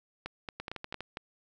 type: two click trains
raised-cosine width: 0.3 ms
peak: -22 / -21 dBFS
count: 6 / 5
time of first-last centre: 0.6-1.007 / 0.26-1.171 s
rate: 12.3 / 4.39 Hz
effects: none